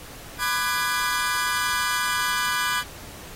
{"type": "chord", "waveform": "sawtooth", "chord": "G# half-diminished seventh", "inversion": "first", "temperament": "just", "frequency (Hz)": [996.7, 1196.1, 1495.1, 1661.2], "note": ["B5", "D6", "F#6", "G#6"], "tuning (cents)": [16, 31, 18, 0], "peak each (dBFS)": -24, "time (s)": [0.38, 2.84], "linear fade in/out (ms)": 50, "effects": ["pink hiss -42 dBFS RMS until 3.35 s", "AAC 48 kbps"]}